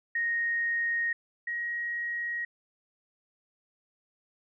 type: tone pair in turn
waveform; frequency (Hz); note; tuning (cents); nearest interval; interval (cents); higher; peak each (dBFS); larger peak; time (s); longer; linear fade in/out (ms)
sine; 1864.7 / 1891.8; A#6 / A#6; 0 / +25; unison; 25; second; -26 / -30; first; 0.15-1.13 / 1.47-2.45; neither; 5
effects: none